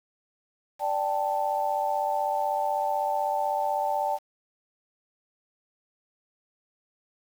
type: chord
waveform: sine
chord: D suspended fourth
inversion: none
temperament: equal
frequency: 587.3 / 784 / 880 Hz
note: D5 / G5 / A5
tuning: 0 / 0 / 0 cents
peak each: -30 / -28 / -28 dBFS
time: 0.79-4.19 s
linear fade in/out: 50 ms
effects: 8-bit